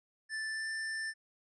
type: tone with pitch glide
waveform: square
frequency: 1760 to 1775.3 Hz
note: A6 to A6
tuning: 0 to +15 cents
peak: -36 dBFS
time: 0.29-1.14 s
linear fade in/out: 50 ms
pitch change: +15 cents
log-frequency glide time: 0.49-0.69 s
effects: resampled to 22050 Hz